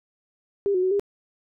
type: tone with pitch steps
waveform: sine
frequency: 400.4 / 365.9 / 373.3 / 403.2 Hz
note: G4 / F#4 / F#4 / G4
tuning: +37 / -19 / +15 / +49 cents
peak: -19 dBFS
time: 0.66-0.996 s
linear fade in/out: 0 ms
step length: 84 ms
effects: none